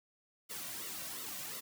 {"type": "noise with flanger", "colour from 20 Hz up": "white", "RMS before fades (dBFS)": -43, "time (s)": [0.49, 1.61], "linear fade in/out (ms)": 20, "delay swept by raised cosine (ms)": [1.2, 2.4], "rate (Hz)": 2.8, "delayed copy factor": -0.75, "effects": []}